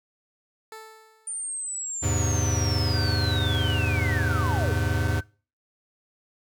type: tone with exponential decay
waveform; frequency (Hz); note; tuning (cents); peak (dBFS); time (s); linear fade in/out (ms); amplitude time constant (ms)
15% pulse; 440; A4; 0; -31; 0.72-1.64; 2; 200
type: linear sweep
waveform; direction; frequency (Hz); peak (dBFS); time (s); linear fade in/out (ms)
sine; down; 9090 to 405.5; -29; 1.27-4.72; 5
type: chord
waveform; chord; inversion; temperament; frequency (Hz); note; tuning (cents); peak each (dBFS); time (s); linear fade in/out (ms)
square; E augmented; none; equal; 82.41 / 103.83 / 130.81; E2 / G#2 / B#2; 0 / 0 / 0; -27 / -27 / -31; 2.02-5.21; 20
type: tone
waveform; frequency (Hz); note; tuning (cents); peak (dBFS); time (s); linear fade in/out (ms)
sine; 1530; G6; -42; -34; 2.92-5.24; 50
effects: noise-tail reverb RT60 0.4 s tail -25 dB re dry

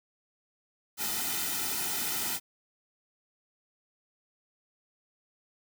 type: noise with comb filter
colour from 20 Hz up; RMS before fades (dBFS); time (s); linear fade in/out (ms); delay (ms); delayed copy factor
white; -32; 0.97-2.4; 50; 1.8; -0.9
effects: none

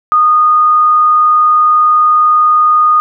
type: tone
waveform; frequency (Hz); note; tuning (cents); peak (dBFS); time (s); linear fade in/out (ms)
sine; 1231; D#6; -19; -5; 0.12-3; 0
effects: none

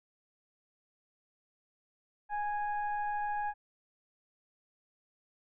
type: tone with frequency modulation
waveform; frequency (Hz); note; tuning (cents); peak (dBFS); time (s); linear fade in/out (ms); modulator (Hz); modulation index
sine; 830.6; G#5; 0; -31; 2.29-3.54; 50; 824; 0.63
effects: none

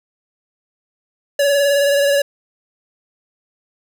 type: tone with vibrato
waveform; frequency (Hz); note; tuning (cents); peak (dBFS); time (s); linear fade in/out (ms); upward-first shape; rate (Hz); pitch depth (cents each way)
square; 566; C#5; +36; -13; 1.39-2.22; 5; sine; 19; 30
effects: none

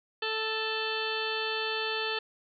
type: harmonic tone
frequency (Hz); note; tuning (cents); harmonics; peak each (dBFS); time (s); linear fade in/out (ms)
440; A4; 0; 1 / 2 / 3 / 4 / 6 / 7 / 8 / 9 / 10; -35 / -39 / -39 / -37 / -36 / -38 / -39 / -49 / -40; 0.22-2.19; 5
effects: none

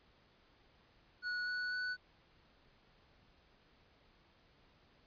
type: tone with pitch steps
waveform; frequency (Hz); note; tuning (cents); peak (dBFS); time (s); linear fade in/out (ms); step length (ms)
square; 1466 / 1477 / 1488.2; F#6 / F#6 / F#6; -16 / -3 / +10; -37; 1.22-1.97; 50; 250
effects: pink hiss -68 dBFS RMS until 5.06 s + resampled to 11025 Hz

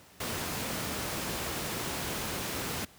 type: noise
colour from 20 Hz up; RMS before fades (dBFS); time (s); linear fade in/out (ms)
pink; -34; 0.2-2.85; 5
effects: pink hiss -56 dBFS RMS until 2.98 s + high-pass 80 Hz 12 dB/octave

